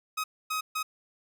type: tone bursts at uneven times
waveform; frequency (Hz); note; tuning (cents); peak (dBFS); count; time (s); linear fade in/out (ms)
sawtooth; 1264; D#6; +27; -25; 3; 0.17-0.24 / 0.5-0.61 / 0.75-0.83; 10
effects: none